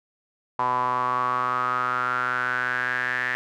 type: tone with band-pass filter sweep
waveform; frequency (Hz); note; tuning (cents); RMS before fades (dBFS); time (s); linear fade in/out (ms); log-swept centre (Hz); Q
sawtooth; 125.2; B2; +24; -25; 0.59-3.35; 0; 980 to 1800; 8
effects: none